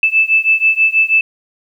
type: beating tone pair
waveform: sine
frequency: 2628 / 2634.2 Hz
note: E7 / E7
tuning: -6 / -2 cents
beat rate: 6.2 Hz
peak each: -12 / -13 dBFS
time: 0.03-1.21 s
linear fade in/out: 2 ms
effects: 8-bit